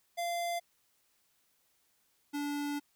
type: tone pair in turn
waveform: square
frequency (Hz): 690 / 289.4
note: F5 / D4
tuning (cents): -21 / -25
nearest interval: octave + minor third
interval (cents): 1504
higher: first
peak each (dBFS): -33 / -34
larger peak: first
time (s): 0.17-0.6 / 2.33-2.8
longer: second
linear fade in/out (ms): 20
effects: white hiss -73 dBFS RMS until 2.95 s